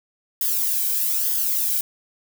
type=noise with flanger; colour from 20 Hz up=violet; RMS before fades=-22 dBFS; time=0.41-1.81 s; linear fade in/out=2 ms; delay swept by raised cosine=0.6 to 1.3 ms; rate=1.1 Hz; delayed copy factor=+0.65; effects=none